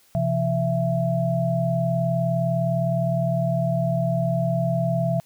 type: tone cluster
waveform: sine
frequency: 129.7 / 169.4 / 666 Hz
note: C3 / E3 / E5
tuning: -15 / +48 / +18 cents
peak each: -24 dBFS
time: 0.15-5.2 s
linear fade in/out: 0 ms
effects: white hiss -58 dBFS RMS until 5.25 s